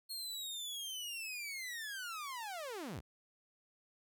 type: linear sweep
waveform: sawtooth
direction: down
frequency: 4300 to 47.18 Hz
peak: -38 dBFS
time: 0.09-3.01 s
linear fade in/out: 20 ms
effects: none